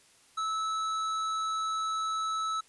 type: tone with tanh clipping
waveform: triangle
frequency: 1305 Hz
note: E6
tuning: 18 cents flat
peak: -31 dBFS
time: 0.37-2.61 s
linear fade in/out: 10 ms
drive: 16 dB
effects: white hiss -61 dBFS RMS until 2.68 s + resampled to 24000 Hz